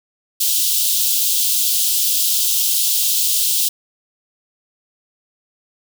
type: high-pass noise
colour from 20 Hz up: white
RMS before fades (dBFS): -17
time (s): 0.4-3.69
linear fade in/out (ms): 10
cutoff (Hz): 3000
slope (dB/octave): 48
effects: none